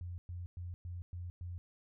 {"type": "tone bursts", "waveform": "sine", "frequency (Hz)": 88.1, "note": "F2", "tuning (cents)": 16, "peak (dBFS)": -40, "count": 6, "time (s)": [0.01, 1.58], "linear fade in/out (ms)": 0, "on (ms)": 170, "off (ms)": 110, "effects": []}